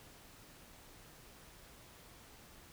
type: silence
effects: pink hiss -58 dBFS RMS until 2.72 s